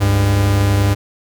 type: tone pair together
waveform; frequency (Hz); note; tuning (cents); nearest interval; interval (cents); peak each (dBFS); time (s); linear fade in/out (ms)
45% pulse; 71 / 100.41; C#2 / G2; +42 / +42; tritone; 600; -21 / -12; 0-0.95; 20
effects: none